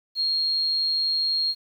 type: tone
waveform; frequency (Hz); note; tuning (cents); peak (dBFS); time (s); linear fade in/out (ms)
sine; 4252; C8; +27; -21; 0.15-1.55; 50
effects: 9-bit